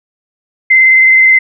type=tone with vibrato; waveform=sine; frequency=2067 Hz; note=C7; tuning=22 cents flat; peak=-3 dBFS; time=0.7-1.39 s; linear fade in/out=10 ms; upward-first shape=sine; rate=19 Hz; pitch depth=19 cents each way; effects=none